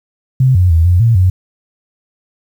sine tone with pitch steps, 130.3 / 90.8 / 81.9 / 88.8 / 115.4 / 92 Hz, C3 / F#2 / E2 / F2 / A#2 / F#2, -7 / -32 / -11 / +29 / -17 / -9 cents, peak -6 dBFS, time 0.4-1.3 s, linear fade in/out 5 ms, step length 150 ms, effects 7-bit

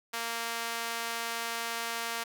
sawtooth tone with high-pass filter, 231.3 Hz, A#3, 13 cents flat, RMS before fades -35 dBFS, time 0.13-2.24 s, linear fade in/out 10 ms, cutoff 1000 Hz, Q 0.68, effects none

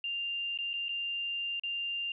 sine tone with dropouts, 2792 Hz, F7, 1 cent flat, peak -32 dBFS, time 0.04-2.12 s, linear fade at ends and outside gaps 2 ms, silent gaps 0.576-0.587 / 0.733-0.738 / 0.884-0.891 / 1.597-1.635 s, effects none

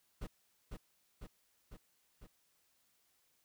brown noise with echo, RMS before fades -40 dBFS, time 0.21-0.27 s, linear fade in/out 10 ms, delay 500 ms, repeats 4, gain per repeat -3 dB, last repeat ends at 2.27 s, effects white hiss -75 dBFS RMS until 3.44 s

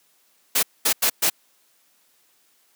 white noise bursts at uneven times, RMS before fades -19 dBFS, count 4, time 0.55-0.63 / 0.85-0.93 / 1.02-1.1 / 1.22-1.3 s, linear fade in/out 10 ms, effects white hiss -62 dBFS RMS until 2.75 s + high-pass 200 Hz 12 dB/octave

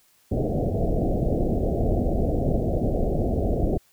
pink low-pass noise, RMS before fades -23 dBFS, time 0.31-3.78 s, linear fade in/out 10 ms, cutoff 720 Hz, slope 96 dB/octave, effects white hiss -61 dBFS RMS until 3.92 s

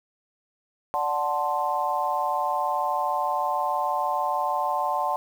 sine chord, D dominant seventh, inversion none, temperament equal, 587.3 / 740 / 880 / 1046.5 Hz, D5 / F#5 / A5 / C6, 0 / 0 / 0 / 0 cents, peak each -31 / -28 / -27 / -28 dBFS, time 0.94-5.16 s, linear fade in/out 0 ms, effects 8-bit

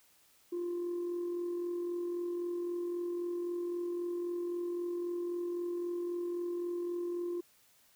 sine tone with amplitude modulation, 349.2 Hz, F4, in tune, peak -30 dBFS, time 0.52-7.41 s, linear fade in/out 10 ms, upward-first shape sine, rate 43.8 Hz, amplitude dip 40%, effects tanh soft clip ceiling -31 dBFS + white hiss -66 dBFS RMS until 7.95 s

